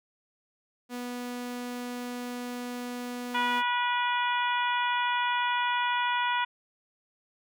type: tone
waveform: sawtooth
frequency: 245.1 Hz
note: B3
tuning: 13 cents flat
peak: -30 dBFS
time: 0.89-3.63 s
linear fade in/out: 50 ms
type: harmonic tone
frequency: 487 Hz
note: B4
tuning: 24 cents flat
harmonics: 2 / 3 / 4 / 5 / 6 / 7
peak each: -27 / -32 / -35 / -36 / -38 / -38 dBFS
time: 3.34-6.45 s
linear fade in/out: 10 ms
effects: none